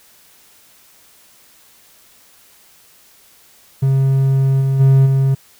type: tone with level steps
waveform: triangle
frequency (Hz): 134.9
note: C#3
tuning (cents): -47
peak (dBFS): -9 / -11 / -5 / -9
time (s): 3.82-5.35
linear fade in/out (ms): 10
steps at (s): 4.6 / 4.79 / 5.05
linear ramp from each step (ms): 20
effects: white hiss -49 dBFS RMS until 5.59 s